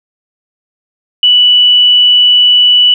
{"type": "tone", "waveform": "sine", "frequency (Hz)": 2960, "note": "F#7", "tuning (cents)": 0, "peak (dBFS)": -3, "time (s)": [1.23, 2.94], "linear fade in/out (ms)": 2, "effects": []}